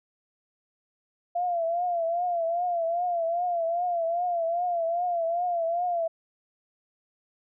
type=tone with vibrato; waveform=sine; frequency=688 Hz; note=F5; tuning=26 cents flat; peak=-24 dBFS; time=1.35-6.08 s; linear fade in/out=10 ms; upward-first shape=triangle; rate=2.5 Hz; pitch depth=91 cents each way; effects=none